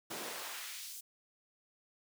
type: noise with high-pass filter sweep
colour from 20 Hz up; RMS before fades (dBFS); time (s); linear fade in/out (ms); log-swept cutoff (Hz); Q
pink; -44; 0.1-1.01; 10; 200 to 7200; 0.85
effects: none